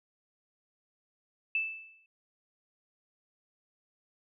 sine tone with exponential decay, 2637 Hz, E7, in tune, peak -25 dBFS, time 1.55-2.06 s, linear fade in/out 2 ms, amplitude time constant 110 ms, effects none

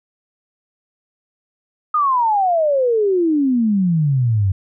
sine exponential sweep, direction down, 1254 to 92.5 Hz, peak -13 dBFS, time 1.94-4.52 s, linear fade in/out 5 ms, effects none

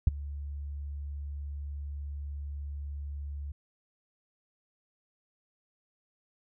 sine tone with ADSR envelope, 71.7 Hz, D2, 41 cents flat, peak -14 dBFS, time 0.07-3.52 s, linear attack 4 ms, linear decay 17 ms, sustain -21 dB, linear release 5 ms, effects none

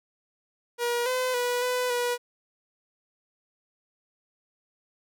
sawtooth tone with pitch steps, 478.3 / 509 / 489 / 499.1 / 486 Hz, A#4 / C5 / B4 / B4 / B4, +44 / -48 / -17 / +18 / -28 cents, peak -21 dBFS, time 0.78-2.18 s, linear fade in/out 50 ms, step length 280 ms, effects none

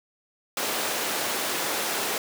pink high-pass noise, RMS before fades -28 dBFS, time 0.57-2.18 s, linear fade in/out 2 ms, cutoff 390 Hz, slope 12 dB/octave, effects none

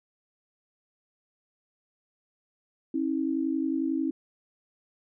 sine tone pair together, 270 / 321.1 Hz, C#4 / E4, -45 / -45 cents, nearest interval minor third, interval 300 cents, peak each -28 dBFS, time 2.94-4.11 s, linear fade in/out 5 ms, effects none

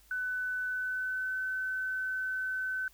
sine tone with pitch glide, 1500 to 1520.1 Hz, F#6 to F#6, +23 to +46 cents, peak -31 dBFS, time 0.11-2.88 s, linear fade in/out 2 ms, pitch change +23 cents, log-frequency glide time 0.6-1.38 s, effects added 50 Hz sine -62 dBFS peak until 2.93 s + white hiss -63 dBFS RMS until 2.93 s

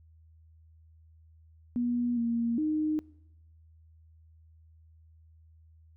sine tone with pitch steps, 241.6 / 233.3 / 307.8 Hz, B3 / A#3 / D#4, -38 / +2 / -19 cents, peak -26 dBFS, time 1.76-2.99 s, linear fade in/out 0 ms, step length 410 ms, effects noise-tail reverb RT60 0.9 s tail -23 dB re dry + added 80 Hz sine -55 dBFS peak until 5.96 s

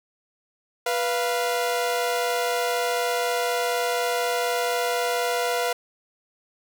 sawtooth tone pair together, 489.7 / 692.5 Hz, B4 / F5, -15 / -15 cents, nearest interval tritone, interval 600 cents, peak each -21 / -22 dBFS, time 0.86-5.73 s, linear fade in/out 5 ms, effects none

